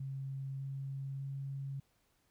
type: tone with pitch steps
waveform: sine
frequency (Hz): 135.5 / 136.36 / 137.23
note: C#3 / C#3 / C#3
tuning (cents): -39 / -28 / -17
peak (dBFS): -38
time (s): 0-1.8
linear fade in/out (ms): 5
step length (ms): 600
effects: pink hiss -75 dBFS RMS until 2.3 s